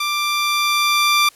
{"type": "tone with level ramp", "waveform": "15% pulse", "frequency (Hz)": 1181, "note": "D6", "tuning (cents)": 9, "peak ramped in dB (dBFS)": [-13, -6], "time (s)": [0, 1.29], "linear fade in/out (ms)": 5, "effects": ["white hiss -49 dBFS RMS until 1.35 s", "low-pass 12000 Hz 12 dB/octave"]}